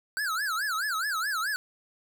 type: tone with vibrato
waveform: square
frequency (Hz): 1480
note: F#6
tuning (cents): 0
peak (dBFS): -28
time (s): 0.17-1.56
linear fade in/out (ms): 0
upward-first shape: sine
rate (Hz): 4.7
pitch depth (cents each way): 270
effects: none